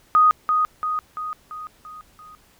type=tone with echo; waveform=sine; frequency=1244.5 Hz; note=D#6; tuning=in tune; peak=-11 dBFS; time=0.15-0.31 s; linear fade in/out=0 ms; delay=340 ms; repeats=6; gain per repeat=-5 dB; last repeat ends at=2.35 s; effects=pink hiss -56 dBFS RMS until 2.59 s